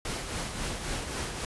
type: noise with tremolo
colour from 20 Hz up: pink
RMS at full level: -32 dBFS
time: 0.05-1.45 s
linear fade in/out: 2 ms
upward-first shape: triangle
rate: 3.7 Hz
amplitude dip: 50%
effects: resampled to 24000 Hz